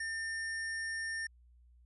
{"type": "tone with sample-and-hold", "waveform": "sine", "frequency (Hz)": 1800, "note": "A6", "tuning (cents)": 39, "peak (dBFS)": -35, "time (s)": [0, 1.27], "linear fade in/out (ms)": 5, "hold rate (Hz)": 7350, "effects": ["added 60 Hz sine -59 dBFS peak until 1.85 s", "resampled to 24000 Hz"]}